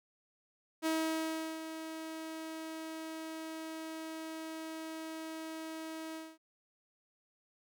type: tone with ADSR envelope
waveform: sawtooth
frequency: 320 Hz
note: D#4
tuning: 49 cents sharp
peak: -26 dBFS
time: 0.82-6.38 s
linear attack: 40 ms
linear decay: 730 ms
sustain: -11 dB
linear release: 230 ms
effects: none